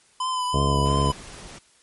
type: tone with vibrato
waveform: square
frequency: 1013 Hz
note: B5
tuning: 44 cents sharp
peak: -24 dBFS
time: 0.2-1.12 s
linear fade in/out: 5 ms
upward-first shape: triangle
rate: 2.9 Hz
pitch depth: 36 cents each way
type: harmonic tone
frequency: 70 Hz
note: C#2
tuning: 18 cents sharp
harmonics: 1 / 2 / 3 / 4 / 5 / 6 / 7 / 8 / 9 / 10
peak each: -24 / -23 / -30 / -31 / -35 / -30 / -32 / -43 / -33 / -38 dBFS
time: 0.53-1.12 s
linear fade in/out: 20 ms
type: noise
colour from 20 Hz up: pink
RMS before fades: -41 dBFS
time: 0.85-1.59 s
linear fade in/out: 10 ms
effects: white hiss -58 dBFS RMS until 1.82 s + MP3 48 kbps